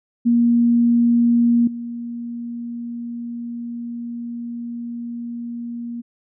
sine tone with level steps, 236.5 Hz, A#3, 25 cents sharp, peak -12 / -26 dBFS, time 0.25-6.02 s, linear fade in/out 20 ms, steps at 1.67 s, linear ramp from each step 5 ms, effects none

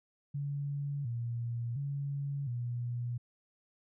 sine tone with pitch steps, 142.3 / 118.1 / 140.8 / 120.8 Hz, C#3 / A#2 / C#3 / B2, +46 / +23 / +27 / -38 cents, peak -33 dBFS, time 0.34-3.18 s, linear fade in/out 10 ms, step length 710 ms, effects none

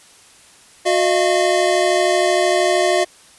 square tone cluster, 363.5 / 613 / 686 Hz, F#4 / D#5 / F5, -31 / -26 / -31 cents, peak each -19 dBFS, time 0.85-3.05 s, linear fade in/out 20 ms, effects white hiss -47 dBFS RMS until 3.38 s + resampled to 24000 Hz

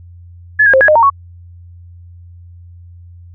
sine tone with pitch steps, 1714 / 1629 / 529 / 1665 / 612 / 922 / 1111 Hz, A6 / G#6 / C5 / G#6 / D#5 / A#5 / C#6, -46 / -34 / +19 / +4 / -29 / -19 / +4 cents, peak -5 dBFS, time 0.59-1.101 s, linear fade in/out 10 ms, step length 73 ms, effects added 87 Hz sine -34 dBFS peak until 3.34 s

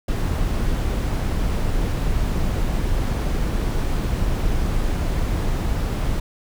brown noise, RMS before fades -21 dBFS, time 0.08-6.2 s, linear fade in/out 5 ms, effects none

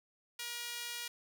sawtooth tone with high-pass filter, 476.9 Hz, A#4, 39 cents sharp, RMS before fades -42 dBFS, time 0.39-1.08 s, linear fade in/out 5 ms, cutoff 2500 Hz, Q 0.88, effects none

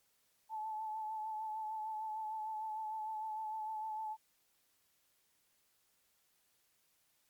sine tone with vibrato, 869 Hz, A5, 22 cents flat, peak -38 dBFS, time 0.49-4.17 s, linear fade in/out 50 ms, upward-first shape sine, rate 6.6 Hz, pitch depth 28 cents each way, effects white hiss -75 dBFS RMS until 7.29 s + MP3 96 kbps

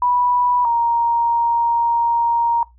sine tone pair in turn, 981 / 935.9 Hz, B5 / A#5, -12 / +7 cents, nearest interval minor second, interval 81 cents, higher first, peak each -14 dBFS, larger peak neither, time 0.02-0.65 / 0.65-2.63 s, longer second, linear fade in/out 2 ms, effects noise-tail reverb RT60 0.2 s tail -21 dB re dry + added 60 Hz sine -47 dBFS peak until 2.78 s

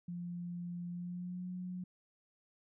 sine tone with pitch glide, 174.61 to 181.4 Hz, F3 to F#3, 0 to -34 cents, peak -39 dBFS, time 0.08-1.84 s, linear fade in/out 5 ms, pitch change +66 cents, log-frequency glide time 0.9-1.47 s, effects none

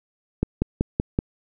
click train, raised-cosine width 3 ms, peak -7 dBFS, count 5, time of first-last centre 0.43-1.189 s, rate 5.27 Hz, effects none

